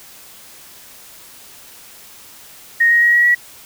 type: tone with pitch steps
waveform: sine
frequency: 1864.7 / 1880.9 / 1897.3 / 1913.8 / 1930.5 Hz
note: A#6 / A#6 / A#6 / A#6 / B6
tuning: 0 / +15 / +30 / +45 / -40 cents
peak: -9 dBFS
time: 2.8-3.35 s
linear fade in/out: 10 ms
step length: 110 ms
effects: white hiss -41 dBFS RMS until 3.65 s